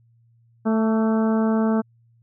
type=harmonic tone with a mistuned harmonic; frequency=220.9 Hz; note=A3; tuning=7 cents sharp; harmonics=1 / 2 / 3 / 4 / 5 / 6 / 7; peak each=-18 / -26 / -29 / -32 / -36 / -35 / -40 dBFS; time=0.65-1.82 s; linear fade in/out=20 ms; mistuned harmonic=5; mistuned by=+36 cents; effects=added 116 Hz sine -55 dBFS peak until 2.22 s